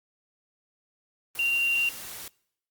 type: tone in noise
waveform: sine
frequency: 2767 Hz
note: F7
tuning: 17 cents flat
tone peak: -22 dBFS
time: 1.39-1.89 s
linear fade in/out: 2 ms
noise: white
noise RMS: -40 dBFS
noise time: 1.35-2.28 s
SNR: +15 dB
effects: noise-tail reverb RT60 0.7 s tail -24 dB re dry + Opus 32 kbps